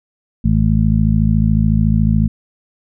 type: harmonic tone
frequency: 53.9 Hz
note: A1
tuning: 35 cents flat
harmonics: 1 / 2 / 3 / 4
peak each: -16 / -16 / -16 / -16 dBFS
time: 0.44-2.28 s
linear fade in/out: 10 ms
effects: none